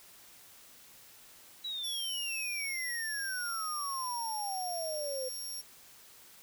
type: exponential sweep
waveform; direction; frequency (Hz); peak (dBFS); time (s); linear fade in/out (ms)
sine; down; 3941 to 507; -35; 1.64-5.29; 10
type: tone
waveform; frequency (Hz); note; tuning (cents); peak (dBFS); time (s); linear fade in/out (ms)
20% pulse; 5570; F8; -5; -33; 1.83-5.62; 20
effects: white hiss -56 dBFS RMS until 6.42 s